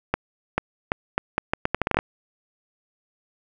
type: accelerating click train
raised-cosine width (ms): 0.5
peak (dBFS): -5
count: 14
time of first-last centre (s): 0.14-1.989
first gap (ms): 440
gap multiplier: 0.77
effects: none